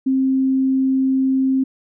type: tone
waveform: sine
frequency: 264.7 Hz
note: C4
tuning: 20 cents sharp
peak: -14 dBFS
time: 0.06-1.64 s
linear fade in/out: 10 ms
effects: none